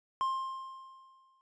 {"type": "tone with exponential decay", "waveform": "triangle", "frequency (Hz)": 1058, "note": "C6", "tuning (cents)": 19, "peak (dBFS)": -25, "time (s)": [0.21, 1.41], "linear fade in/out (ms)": 0, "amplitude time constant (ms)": 260, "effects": ["resampled to 22050 Hz"]}